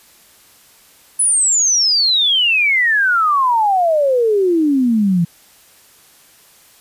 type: exponential sweep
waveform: sine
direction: down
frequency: 10330 to 164.81 Hz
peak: -11 dBFS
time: 1.19-5.25 s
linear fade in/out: 10 ms
effects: white hiss -48 dBFS RMS until 6.8 s + resampled to 32000 Hz